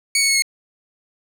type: tone with pitch steps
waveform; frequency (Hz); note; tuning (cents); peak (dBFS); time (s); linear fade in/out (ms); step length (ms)
15% pulse; 2236 / 2214 / 2193 / 2171; C#7 / C#7 / C#7 / C#7; +14 / -3 / -19 / -37; -8; 0.15-0.422; 2; 68
effects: none